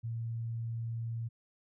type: tone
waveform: sine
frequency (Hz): 115.1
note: A#2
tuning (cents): -22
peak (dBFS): -34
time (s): 0.03-1.29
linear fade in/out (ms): 20
effects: none